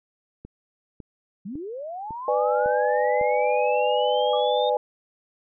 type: click train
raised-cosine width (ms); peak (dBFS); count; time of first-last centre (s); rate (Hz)
3; -26; 6; 0.45-3.212; 1.81
type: linear sweep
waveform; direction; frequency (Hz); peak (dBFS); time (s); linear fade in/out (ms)
sine; up; 174.61 to 3690; -31; 1.45-4.7; 10
type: chord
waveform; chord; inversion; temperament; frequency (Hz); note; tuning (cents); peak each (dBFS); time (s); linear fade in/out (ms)
sine; G# diminished; first; just; 498.4 / 598 / 830.6; B4 / D5 / G#5; +16 / +31 / 0; -23 / -24 / -24; 2.28-4.77; 2
type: tone with exponential decay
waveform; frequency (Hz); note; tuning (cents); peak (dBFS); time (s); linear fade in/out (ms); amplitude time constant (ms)
sine; 1174.7; D6; 0; -29; 4.33-4.51; 5; 38
effects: none